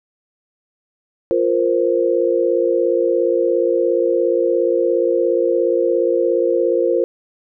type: chord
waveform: sine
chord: F suspended fourth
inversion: none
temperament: equal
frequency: 349.2 / 466.2 / 523.3 Hz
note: F4 / Bb4 / C5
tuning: 0 / 0 / 0 cents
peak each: -18 dBFS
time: 1.31-7.04 s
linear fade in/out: 0 ms
effects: none